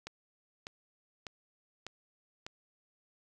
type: click train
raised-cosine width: 0.2 ms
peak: -24 dBFS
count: 5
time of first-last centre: 0.07-2.465 s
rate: 1.67 Hz
effects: none